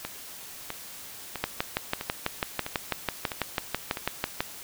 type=two click trains; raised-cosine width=0.3 ms; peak=-9 / -16 dBFS; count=19 / 7; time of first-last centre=1.44-4.405 / 0.05-3.972 s; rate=6.07 / 1.53 Hz; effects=white hiss -43 dBFS RMS until 4.63 s

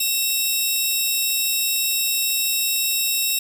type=tone pair together; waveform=10% pulse; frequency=2687 / 3792 Hz; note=E7 / A#7; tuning=+33 / +29 cents; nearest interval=tritone; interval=596 cents; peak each=-14 dBFS; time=0-3.39 s; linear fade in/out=5 ms; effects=none

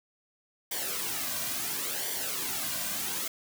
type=noise with flanger; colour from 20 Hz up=white; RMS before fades=-33 dBFS; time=0.71-3.28 s; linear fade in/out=5 ms; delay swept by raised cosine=0.75 to 2.35 ms; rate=0.72 Hz; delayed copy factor=-0.65; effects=none

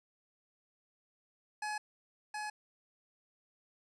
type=tone with echo; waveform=25% pulse; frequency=846 Hz; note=G#5; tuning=32 cents sharp; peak=-32 dBFS; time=1.62-1.78 s; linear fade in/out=5 ms; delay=720 ms; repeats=1; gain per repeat=-2 dB; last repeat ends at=2.5 s; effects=resampled to 24000 Hz + 11-bit

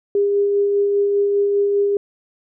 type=tone with tremolo; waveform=sine; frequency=404 Hz; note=G#4; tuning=48 cents flat; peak=-13 dBFS; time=0.15-1.97 s; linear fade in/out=2 ms; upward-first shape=sine; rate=5 Hz; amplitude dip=25%; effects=none

